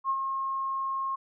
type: tone with ADSR envelope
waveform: sine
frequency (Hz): 1076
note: C6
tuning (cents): +48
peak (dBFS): -23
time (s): 0.04-1.16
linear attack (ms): 56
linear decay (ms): 59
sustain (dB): -5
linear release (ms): 13
effects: none